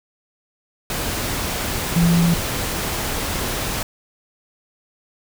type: tone in noise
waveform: sine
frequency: 170 Hz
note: F3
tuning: 46 cents flat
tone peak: -13 dBFS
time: 1.96-2.34 s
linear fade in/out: 2 ms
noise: pink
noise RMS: -24 dBFS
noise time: 0.9-3.83 s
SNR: +8 dB
effects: none